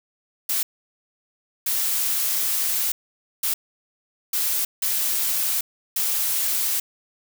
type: noise bursts at uneven times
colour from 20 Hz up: blue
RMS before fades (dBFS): -23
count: 6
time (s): 0.49-0.63 / 1.66-2.92 / 3.43-3.54 / 4.33-4.65 / 4.82-5.61 / 5.96-6.8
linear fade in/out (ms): 5
effects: none